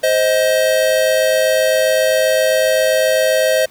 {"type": "tone pair together", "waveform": "square", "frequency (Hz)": [522.4, 630], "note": ["C5", "D#5"], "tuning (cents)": [-3, 21], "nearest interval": "minor third", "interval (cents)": 324, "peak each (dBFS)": [-16, -15], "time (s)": [0.03, 3.66], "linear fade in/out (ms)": 10, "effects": ["pink hiss -46 dBFS RMS until 3.7 s"]}